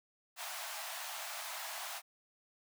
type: high-pass noise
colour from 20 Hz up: pink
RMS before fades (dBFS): -43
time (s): 0.36-2.02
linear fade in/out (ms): 50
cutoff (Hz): 620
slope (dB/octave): 96
effects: none